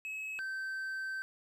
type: tone pair in turn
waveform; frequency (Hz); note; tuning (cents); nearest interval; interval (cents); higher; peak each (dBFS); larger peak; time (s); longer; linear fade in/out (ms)
triangle; 2572 / 1549.8; E7 / G6; -43 / -20; major sixth; 877; first; -36 / -34; second; 0.05-0.39 / 0.39-1.22; second; 0
effects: none